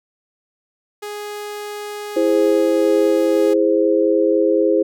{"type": "tone", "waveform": "sawtooth", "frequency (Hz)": 415.3, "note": "G#4", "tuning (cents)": 0, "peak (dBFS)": -23, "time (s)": [1.02, 3.54], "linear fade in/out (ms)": 10}
{"type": "chord", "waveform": "sine", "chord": "E augmented", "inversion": "none", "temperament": "equal with one note detuned", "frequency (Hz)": [329.6, 413.4, 523.3], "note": ["E4", "G#4", "B#4"], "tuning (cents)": [0, -8, 0], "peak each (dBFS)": -17, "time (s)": [2.16, 4.83], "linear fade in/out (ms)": 10}
{"effects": []}